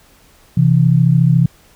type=tone pair together; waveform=sine; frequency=130.81 / 164.81 Hz; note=C3 / E3; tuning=0 / 0 cents; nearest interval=major third; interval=400 cents; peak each=-11 dBFS; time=0.57-1.46 s; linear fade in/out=5 ms; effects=pink hiss -49 dBFS RMS until 1.75 s